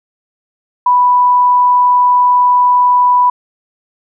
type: tone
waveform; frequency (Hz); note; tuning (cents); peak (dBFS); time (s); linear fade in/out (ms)
sine; 987.8; B5; 0; -6; 0.86-3.3; 5
effects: none